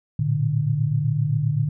sine tone cluster, 111.8 / 119.6 / 148.5 Hz, A2 / A#2 / D3, +28 / +45 / +20 cents, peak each -25 / -25 / -21 dBFS, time 0.19-1.69 s, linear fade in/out 5 ms, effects none

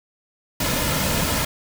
pink noise with comb filter, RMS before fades -22 dBFS, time 0.6-1.45 s, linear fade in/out 5 ms, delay 2.6 ms, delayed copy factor -0.5, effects none

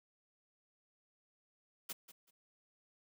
white noise with echo, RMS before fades -42 dBFS, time 1.89-1.93 s, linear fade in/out 10 ms, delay 190 ms, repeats 2, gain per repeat -14 dB, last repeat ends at 2.31 s, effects none

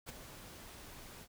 pink noise with ADSR envelope, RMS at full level -43 dBFS, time 0.06-1.28 s, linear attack 31 ms, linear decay 18 ms, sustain -9 dB, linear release 57 ms, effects none

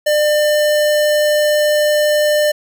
square tone, 599 Hz, D5, 34 cents sharp, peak -12 dBFS, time 0.06-2.52 s, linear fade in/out 10 ms, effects none

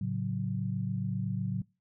sine chord, F# minor, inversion first, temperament just, 111 / 138.75 / 185 Hz, A2 / C#3 / F#3, +16 / +2 / 0 cents, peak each -34 / -35 / -33 dBFS, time 0.01-1.62 s, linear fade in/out 5 ms, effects noise-tail reverb RT60 0.3 s tail -25 dB re dry

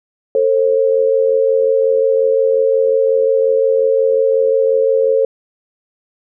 sine tone pair together, 448.4 / 534 Hz, A4 / C5, +33 / +35 cents, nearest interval minor third, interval 302 cents, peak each -13 dBFS, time 0.35-5.25 s, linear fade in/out 2 ms, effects none

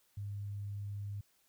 sine tone, 101.4 Hz, G#2, 41 cents flat, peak -38 dBFS, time 0.17-1.21 s, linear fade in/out 5 ms, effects white hiss -72 dBFS RMS until 1.48 s

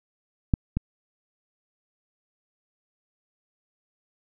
clicks, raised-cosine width 5 ms, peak -7 / -12 dBFS, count 2, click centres 0.538 / 0.77 s, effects none

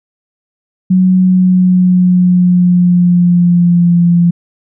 sine tone with pitch glide, 185 to 172.61 Hz, F#3 to F3, 0 to -20 cents, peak -5 dBFS, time 0.9-4.31 s, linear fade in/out 10 ms, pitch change -120 cents, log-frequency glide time 1.18-3.99 s, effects none

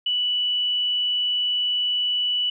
sine tone, 2960 Hz, F#7, in tune, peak -20 dBFS, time 0.06-2.5 s, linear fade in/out 5 ms, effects none

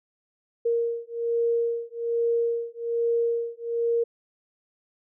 sine beating tone pair, 466.2 / 467.4 Hz, A#4 / A#4, 0 / +5 cents, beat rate 1.2 Hz, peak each -26 dBFS, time 0.65-4.04 s, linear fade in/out 10 ms, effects none

